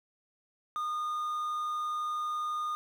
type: tone with quantisation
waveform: triangle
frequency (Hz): 1223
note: D#6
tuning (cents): -30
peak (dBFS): -29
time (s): 0.76-2.75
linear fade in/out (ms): 0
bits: 9
effects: none